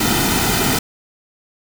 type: noise with comb filter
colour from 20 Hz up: pink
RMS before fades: -17 dBFS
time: 0-0.79 s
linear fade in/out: 5 ms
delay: 1.8 ms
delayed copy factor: -0.65
effects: none